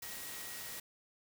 sine tone in noise, 1900 Hz, A#6, 33 cents sharp, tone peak -53 dBFS, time 0.02-0.8 s, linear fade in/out 5 ms, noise white, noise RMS -45 dBFS, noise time 0.02-0.8 s, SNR -11 dB, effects none

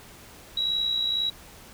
sine tone with amplitude modulation, 3880 Hz, B7, 31 cents flat, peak -21 dBFS, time 0.57-1.3 s, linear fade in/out 5 ms, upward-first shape sine, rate 62 Hz, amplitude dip 50%, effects pink hiss -48 dBFS RMS until 1.73 s

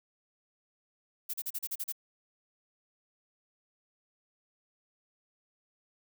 violet noise bursts, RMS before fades -35 dBFS, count 8, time 1.29-1.925 s, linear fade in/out 10 ms, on 47 ms, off 37 ms, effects none

